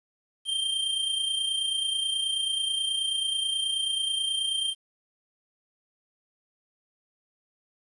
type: tone with amplitude modulation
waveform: square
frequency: 3162 Hz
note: G7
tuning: 14 cents sharp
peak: -24 dBFS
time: 0.45-4.75 s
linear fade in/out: 50 ms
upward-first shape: sine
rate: 29.3 Hz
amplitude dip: 50%
effects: resampled to 24000 Hz + 10-bit